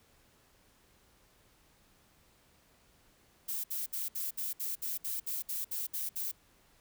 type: noise bursts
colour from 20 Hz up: violet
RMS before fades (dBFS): -36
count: 13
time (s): 3.48-6.316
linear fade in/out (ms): 10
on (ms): 160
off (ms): 63
effects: pink hiss -66 dBFS RMS until 6.8 s